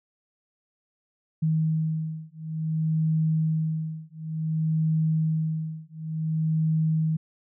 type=beating tone pair; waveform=sine; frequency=158.2 / 158.76 Hz; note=D#3 / D#3; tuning=+29 / +35 cents; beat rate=0.56 Hz; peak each=-26 dBFS; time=1.42-7.17 s; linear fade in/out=10 ms; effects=none